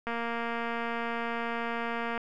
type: click train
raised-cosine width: 0.5 ms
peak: -19 dBFS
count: 492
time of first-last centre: 0.07-2.177 s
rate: 233 Hz
effects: none